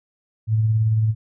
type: tone with tremolo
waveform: sine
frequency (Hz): 110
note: A2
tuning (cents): 0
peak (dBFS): -14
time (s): 0.47-1.15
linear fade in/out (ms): 50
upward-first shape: sine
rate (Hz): 18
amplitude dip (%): 30
effects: none